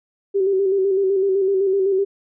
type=tone with vibrato; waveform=sine; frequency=387.4 Hz; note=G4; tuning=20 cents flat; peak=-15 dBFS; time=0.34-2.05 s; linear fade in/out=20 ms; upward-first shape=square; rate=7.9 Hz; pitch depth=42 cents each way; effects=none